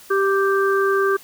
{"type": "harmonic tone", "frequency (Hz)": 392, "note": "G4", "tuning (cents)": 0, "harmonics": [1, 3, 4], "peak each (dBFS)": [-17, -22, -23], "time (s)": [0.1, 1.17], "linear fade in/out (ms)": 10, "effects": ["white hiss -45 dBFS RMS until 1.23 s"]}